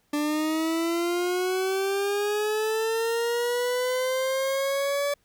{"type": "linear sweep", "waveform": "40% pulse", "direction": "up", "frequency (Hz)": [292.8, 575], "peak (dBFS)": -23, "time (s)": [0.13, 5.14], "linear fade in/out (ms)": 5, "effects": ["pink hiss -68 dBFS RMS until 5.24 s"]}